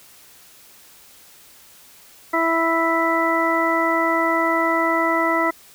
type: harmonic tone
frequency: 329.9 Hz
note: E4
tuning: 1 cent sharp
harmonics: 1 / 2 / 3 / 4 / 6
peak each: -23 / -23 / -23 / -23 / -23 dBFS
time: 2.33-5.51 s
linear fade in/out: 10 ms
effects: white hiss -48 dBFS RMS until 5.74 s